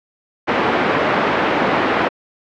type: band-pass noise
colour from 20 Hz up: pink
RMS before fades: -17 dBFS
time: 0.47-2.09 s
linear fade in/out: 20 ms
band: 290 to 2000 Hz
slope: 12 dB/octave
effects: low-pass 4000 Hz 12 dB/octave